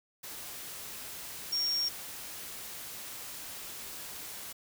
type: tone in noise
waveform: sine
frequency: 5550 Hz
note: F8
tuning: 12 cents flat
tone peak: -28 dBFS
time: 1.52-1.89 s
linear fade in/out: 10 ms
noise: white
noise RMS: -43 dBFS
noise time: 0.23-4.53 s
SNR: +12 dB
effects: none